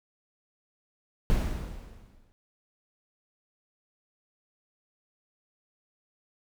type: noise with exponential decay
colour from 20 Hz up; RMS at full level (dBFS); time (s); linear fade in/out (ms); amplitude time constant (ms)
brown; -23; 1.3-2.32; 0; 220
effects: none